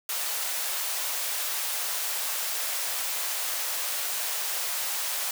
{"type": "high-pass noise", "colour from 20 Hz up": "white", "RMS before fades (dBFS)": -30, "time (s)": [0.09, 5.31], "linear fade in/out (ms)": 2, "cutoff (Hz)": 520, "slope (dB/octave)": 24, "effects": []}